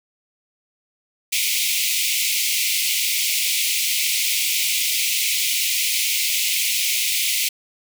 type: high-pass noise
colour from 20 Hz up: pink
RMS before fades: -21 dBFS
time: 1.32-7.49 s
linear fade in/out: 10 ms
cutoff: 2100 Hz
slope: 96 dB/octave
effects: none